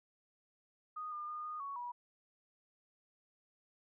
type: tone with pitch steps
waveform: sine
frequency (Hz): 1239 / 1205 / 1220 / 1229 / 1115 / 969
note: D#6 / D6 / D#6 / D#6 / C#6 / B5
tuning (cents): -8 / +44 / -34 / -22 / +10 / -33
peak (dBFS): -40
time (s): 0.96-1.92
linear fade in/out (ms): 10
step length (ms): 160
effects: none